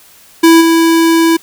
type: tone with level steps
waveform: square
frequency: 329.6 Hz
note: E4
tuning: in tune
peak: -3 / -7 dBFS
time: 0.43-1.37 s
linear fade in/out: 10 ms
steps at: 0.6 s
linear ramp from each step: 20 ms
effects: white hiss -42 dBFS RMS until 1.42 s